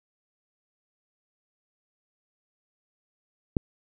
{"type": "click", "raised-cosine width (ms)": 3, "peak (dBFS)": -10, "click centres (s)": 3.568, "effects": []}